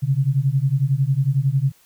sine beating tone pair, 130.81 / 141.81 Hz, C3 / C#3, 0 / +40 cents, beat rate 11 Hz, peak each -19 / -19 dBFS, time 0.02-1.72 s, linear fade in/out 20 ms, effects white hiss -56 dBFS RMS until 1.85 s

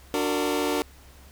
sawtooth chord, D augmented, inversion none, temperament just, 293.7 / 367.1 / 458.9 Hz, D4 / F#4 / A#4, 0 / -14 / -27 cents, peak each -23 / -25 / -24 dBFS, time 0.14-0.82 s, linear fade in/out 0 ms, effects added 67 Hz sine -50 dBFS peak until 1.31 s + pink hiss -53 dBFS RMS until 1.31 s

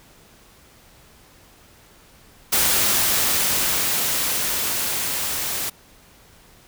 white noise with level ramp, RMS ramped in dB -18 to -26 dBFS, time 2.52-5.7 s, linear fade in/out 10 ms, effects pink hiss -51 dBFS RMS until 6.67 s

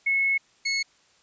sine / 25% pulse tone pair in turn, 2189 / 2189 Hz, C#7 / C#7, -22 / -22 cents, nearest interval unison, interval 0 cents, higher neither, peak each -20 dBFS, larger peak neither, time 0.06-0.38 / 0.65-0.83 s, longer first, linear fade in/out 10 ms, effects white hiss -61 dBFS RMS until 1.22 s + resampled to 16000 Hz

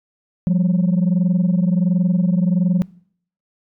sine tone pair together, 174.7 / 196.09 Hz, F3 / G3, +1 / +1 cents, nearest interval major second, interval 200 cents, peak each -13 / -17 dBFS, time 0.47-2.82 s, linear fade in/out 0 ms, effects noise-tail reverb RT60 0.6 s tail -24 dB re dry + tanh soft clip ceiling -11 dBFS

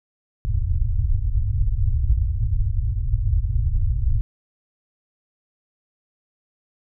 pink low-pass noise, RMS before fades -20 dBFS, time 0.45-4.21 s, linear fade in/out 0 ms, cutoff 120 Hz, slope 96 dB/octave, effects none

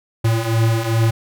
square beating tone pair, 111.7 / 114.2 Hz, A2 / A#2, +27 / -35 cents, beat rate 2.5 Hz, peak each -21 / -17 dBFS, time 0.24-1.11 s, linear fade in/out 10 ms, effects none

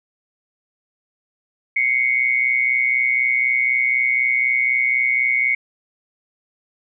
sine tone pair together, 2093 / 2217 Hz, C7 / C#7, 0 / 0 cents, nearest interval minor second, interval 100 cents, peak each -20 / -17 dBFS, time 1.76-5.55 s, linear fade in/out 5 ms, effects none

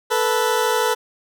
20% pulse tone pair together, 440 / 492.7 Hz, A4 / B4, 0 / -4 cents, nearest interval major second, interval 196 cents, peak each -15 dBFS, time 0.1-0.95 s, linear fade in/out 20 ms, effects none

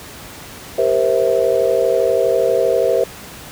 sine chord, C dominant seventh, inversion second, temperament just, 392.4 / 470.9 / 523.3 / 654.1 Hz, G4 / Bb4 / C5 / E5, +2 / +18 / 0 / -14 cents, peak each -20 / -17 / -17 / -19 dBFS, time 0.78-3.04 s, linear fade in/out 5 ms, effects pink hiss -35 dBFS RMS until 3.51 s + high-pass 60 Hz 12 dB/octave

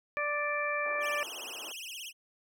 harmonic tone, 587.3 Hz, D5, in tune, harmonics 1 / 2 / 3 / 4, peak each -35 / -35 / -35 / -35 dBFS, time 0.17-1.23 s, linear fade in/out 0 ms
white band-pass noise, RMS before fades -49 dBFS, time 0.85-1.72 s, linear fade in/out 5 ms, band 300 to 1200 Hz, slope 24 dB/octave
sawtooth tone with vibrato, 2887 Hz, F#7, 43 cents flat, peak -37 dBFS, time 1-2.13 s, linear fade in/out 50 ms, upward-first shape triangle, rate 17 Hz, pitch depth 270 cents each way
effects none

